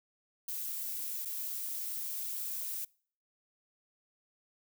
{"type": "noise with dropouts", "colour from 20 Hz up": "violet", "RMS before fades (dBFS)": -38, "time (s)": [0.48, 2.85], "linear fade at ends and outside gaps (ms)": 5, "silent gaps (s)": [1.25, 1.255], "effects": ["noise-tail reverb RT60 0.5 s tail -25 dB re dry"]}